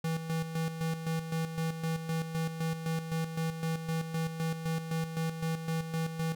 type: tone with tremolo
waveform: square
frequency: 162.5 Hz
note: E3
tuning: 24 cents flat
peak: -30 dBFS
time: 0.04-6.35 s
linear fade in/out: 5 ms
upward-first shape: square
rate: 3.9 Hz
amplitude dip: 60%
effects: none